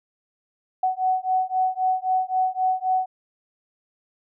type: beating tone pair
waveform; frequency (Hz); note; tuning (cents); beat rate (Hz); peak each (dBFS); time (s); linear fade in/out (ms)
sine; 745 / 748.8; F#5 / F#5; +12 / +20; 3.8; -23; 0.83-3.06; 5
effects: none